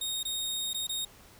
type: tone with dropouts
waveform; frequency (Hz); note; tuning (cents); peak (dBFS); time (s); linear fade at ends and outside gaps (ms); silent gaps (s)
sawtooth; 3717; A#7; -6; -28; 0.01-1.05; 5; 0.231-0.251 / 0.733-0.744 / 0.87-0.892
effects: pink hiss -55 dBFS RMS until 1.39 s